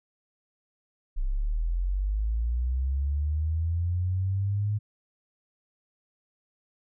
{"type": "linear sweep", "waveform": "sine", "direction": "up", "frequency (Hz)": [30.87, 106], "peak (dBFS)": -24, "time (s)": [1.16, 4.79], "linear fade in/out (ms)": 20, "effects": []}